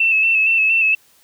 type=tone with vibrato; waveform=sine; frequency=2637 Hz; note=E7; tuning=in tune; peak=-12 dBFS; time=0-0.95 s; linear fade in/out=5 ms; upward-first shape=square; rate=4.3 Hz; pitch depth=31 cents each way; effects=white hiss -54 dBFS RMS until 1.23 s